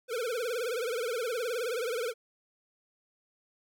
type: tone with vibrato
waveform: square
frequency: 474.4 Hz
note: A#4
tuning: 30 cents sharp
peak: -31 dBFS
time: 0.08-2.14 s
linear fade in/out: 50 ms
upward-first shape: triangle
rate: 19 Hz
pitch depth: 170 cents each way
effects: none